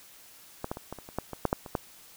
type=clicks; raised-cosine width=1 ms; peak=-18 / -17 / -24 / -22 / -28 / -30 / -15 / -22 / -10 / -10 / -26 / -13 dBFS; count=12; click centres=0.644 / 0.715 / 0.771 / 0.926 / 0.987 / 1.089 / 1.186 / 1.333 / 1.453 / 1.529 / 1.662 / 1.752 s; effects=white hiss -53 dBFS RMS until 2.16 s